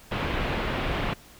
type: low-pass noise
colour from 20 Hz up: pink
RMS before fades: -28 dBFS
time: 0.11-1.14 s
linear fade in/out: 10 ms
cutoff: 3200 Hz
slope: 24 dB/octave
effects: pink hiss -51 dBFS RMS until 1.39 s